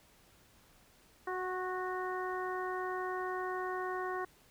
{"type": "harmonic tone with a mistuned harmonic", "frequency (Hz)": 369.3, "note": "F#4", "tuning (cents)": -3, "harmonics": [1, 2, 3, 4, 5], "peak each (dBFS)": [-38, -41, -40, -45, -45], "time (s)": [1.27, 4.25], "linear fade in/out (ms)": 5, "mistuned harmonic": 3, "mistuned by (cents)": -18, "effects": ["pink hiss -64 dBFS RMS until 4.5 s"]}